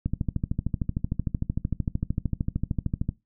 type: click train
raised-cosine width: 5 ms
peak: -13 dBFS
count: 41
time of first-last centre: 0.06-3.09 s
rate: 13.2 Hz
effects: noise-tail reverb RT60 0.2 s tail -19 dB re dry